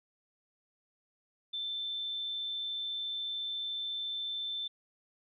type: tone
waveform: sine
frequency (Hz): 3543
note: A7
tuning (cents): +11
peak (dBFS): -34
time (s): 1.53-4.68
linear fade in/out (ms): 10
effects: none